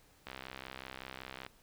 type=click train; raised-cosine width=0.3 ms; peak=-27 dBFS; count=79; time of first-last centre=0.27-1.464 s; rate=65.3 Hz; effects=pink hiss -65 dBFS RMS until 1.62 s